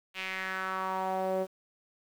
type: tone with band-pass filter sweep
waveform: sawtooth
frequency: 188.7 Hz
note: F#3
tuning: 34 cents sharp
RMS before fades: -33 dBFS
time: 0.14-1.47 s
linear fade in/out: 50 ms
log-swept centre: 2700 to 490 Hz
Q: 3.2
effects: 9-bit